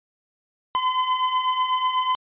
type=beating tone pair; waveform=45% pulse; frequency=1014 / 1022.1 Hz; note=B5 / C6; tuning=+45 / -41 cents; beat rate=8.1 Hz; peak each=-27 / -21 dBFS; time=0.75-2.15 s; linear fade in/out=0 ms; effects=resampled to 8000 Hz